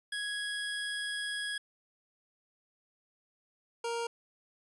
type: tone pair in turn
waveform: 25% pulse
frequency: 1663 / 466.7 Hz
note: G#6 / A#4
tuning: +2 / +2 cents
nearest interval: octave + minor seventh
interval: 2200 cents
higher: first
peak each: -30 / -29 dBFS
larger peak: second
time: 0.12-1.58 / 3.84-4.07 s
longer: first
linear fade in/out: 5 ms
effects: resampled to 24000 Hz